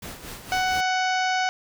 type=noise with tremolo; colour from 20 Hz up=pink; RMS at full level=-36 dBFS; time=0.02-0.81 s; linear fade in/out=5 ms; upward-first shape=sine; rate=4.3 Hz; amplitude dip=60%
type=harmonic tone; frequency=744 Hz; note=F#5; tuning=9 cents sharp; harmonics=1 / 2 / 3 / 4 / 5 / 6 / 7 / 8 / 9; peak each=-23 / -27 / -31 / -34 / -39 / -38 / -37 / -39 / -45 dBFS; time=0.52-1.49 s; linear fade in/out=0 ms
effects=none